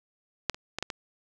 clicks, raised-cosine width 0.2 ms, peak -7 / -24 / -14 / -12 / -16 dBFS, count 5, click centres 0.497 / 0.545 / 0.786 / 0.826 / 0.902 s, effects none

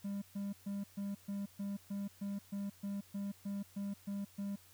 triangle tone bursts, 200 Hz, G3, 35 cents sharp, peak -35 dBFS, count 15, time 0.04-4.56 s, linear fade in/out 10 ms, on 180 ms, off 130 ms, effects added 92 Hz sine -67 dBFS peak until 4.73 s + white hiss -63 dBFS RMS until 4.73 s

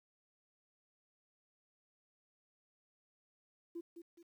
sine tone with echo, 339.9 Hz, F4, 47 cents flat, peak -40 dBFS, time 3.75-3.81 s, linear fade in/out 10 ms, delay 210 ms, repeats 2, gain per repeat -8 dB, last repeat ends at 4.23 s, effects tanh soft clip ceiling -36 dBFS + 12-bit

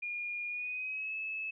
sine tone with pitch glide, 2426 to 2600 Hz, D#7 to E7, -44 to -24 cents, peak -35 dBFS, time 0.02-1.51 s, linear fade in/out 10 ms, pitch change +120 cents, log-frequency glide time 0.47-1.15 s, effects none

